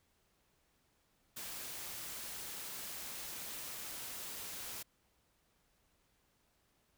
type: noise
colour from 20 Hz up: white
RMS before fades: -45 dBFS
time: 1.36-4.83 s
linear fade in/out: 10 ms
effects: pink hiss -75 dBFS RMS until 6.97 s